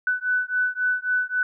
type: beating tone pair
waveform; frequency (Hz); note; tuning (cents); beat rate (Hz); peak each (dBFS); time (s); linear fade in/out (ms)
sine; 1494 / 1497.7; F#6 / F#6; +16 / +21; 3.7; -24; 0.07-1.43; 2
effects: none